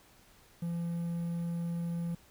triangle tone with quantisation, 170.1 Hz, F3, 45 cents flat, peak -30 dBFS, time 0.62-2.15 s, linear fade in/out 5 ms, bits 10, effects pink hiss -61 dBFS RMS until 2.3 s

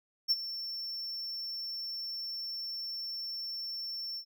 triangle tone with ADSR envelope, 5410 Hz, E8, 44 cents sharp, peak -21 dBFS, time 0.28-4.25 s, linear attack 32 ms, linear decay 34 ms, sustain -14 dB, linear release 78 ms, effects none

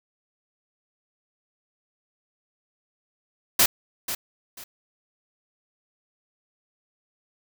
white noise with echo, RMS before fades -17 dBFS, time 3.59-3.66 s, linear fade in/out 5 ms, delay 490 ms, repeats 2, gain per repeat -12 dB, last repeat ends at 4.64 s, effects none

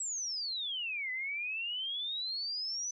sine exponential two-way sweep, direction down then up, 7902 to 1996 to 6060 Hz, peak -34 dBFS, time 0-2.91 s, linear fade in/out 5 ms, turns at 1.11 s, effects none

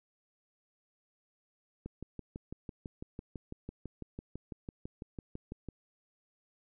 click train, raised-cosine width 3 ms, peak -28 dBFS, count 24, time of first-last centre 1.86-5.687 s, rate 6.01 Hz, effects none

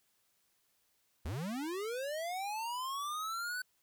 square linear sweep, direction up, 63 to 1515 Hz, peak -37 dBFS, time 1.25-3.62 s, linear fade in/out 5 ms, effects white hiss -75 dBFS RMS until 3.82 s

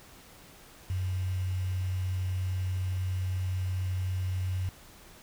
sine tone with quantisation, 92.5 Hz, F#2, in tune, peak -28 dBFS, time 0.9-4.69 s, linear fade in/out 0 ms, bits 8, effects pink hiss -53 dBFS RMS until 5.22 s

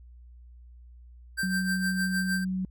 square tone with tremolo, 1568 Hz, G6, in tune, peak -27 dBFS, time 1.37-2.45 s, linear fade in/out 20 ms, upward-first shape sine, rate 6.5 Hz, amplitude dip 65%
sine tone, 186.6 Hz, F#3, 15 cents sharp, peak -27 dBFS, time 1.43-2.65 s, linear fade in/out 2 ms
effects added 60 Hz sine -47 dBFS peak until 2.7 s

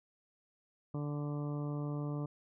harmonic tone, 146.5 Hz, D3, 4 cents flat, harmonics 1 / 2 / 3 / 4 / 5 / 6 / 7 / 8, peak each -36 / -41 / -47 / -49 / -55 / -57 / -54 / -54 dBFS, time 0.94-2.26 s, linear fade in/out 5 ms, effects none

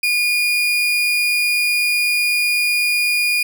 35% pulse tone, 2436 Hz, D#7, 37 cents flat, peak -13 dBFS, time 0.03-3.43 s, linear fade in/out 5 ms, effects none

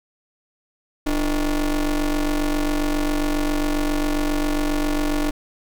45% pulse ring-modulated tone, 159.7 Hz, D#3, 45 cents sharp, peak -16 dBFS, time 1.06-5.31 s, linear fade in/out 10 ms, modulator 136 Hz, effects none

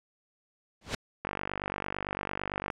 pink noise with exponential growth, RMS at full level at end -26 dBFS, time 0.81-0.95 s, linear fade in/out 5 ms, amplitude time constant 30 ms
click train, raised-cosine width 0.5 ms, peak -17 dBFS, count 72, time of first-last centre 1.25-2.702 s, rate 48.9 Hz
effects low-pass 6000 Hz 12 dB/octave

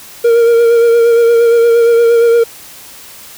triangle tone with vibrato, 466.2 Hz, A#4, in tune, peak -3 dBFS, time 0.24-2.44 s, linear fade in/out 10 ms, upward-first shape sine, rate 8.6 Hz, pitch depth 26 cents each way, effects white hiss -34 dBFS RMS until 3.37 s

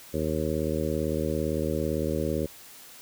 harmonic tone, 77.78 Hz, D#2, in tune, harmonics 1 / 2 / 3 / 4 / 5 / 6 / 7, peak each -33 / -33 / -33 / -33 / -33 / -33 / -33 dBFS, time 0.13-2.47 s, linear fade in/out 20 ms, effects white hiss -48 dBFS RMS until 3.01 s

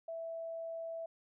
sine tone, 659.3 Hz, E5, in tune, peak -39 dBFS, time 0.08-1.06 s, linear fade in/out 5 ms, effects none

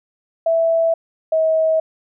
sine tone pair in turn, 659.3 / 639.1 Hz, E5 / D#5, 0 / +46 cents, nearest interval minor second, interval 54 cents, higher first, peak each -13 dBFS, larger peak neither, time 0.46-0.94 / 1.32-1.8 s, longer neither, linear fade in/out 5 ms, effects none

